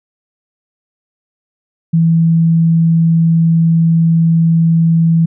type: tone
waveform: sine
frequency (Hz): 164.81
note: E3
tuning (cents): 0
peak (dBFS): -7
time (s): 1.93-5.26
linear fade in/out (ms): 10
effects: none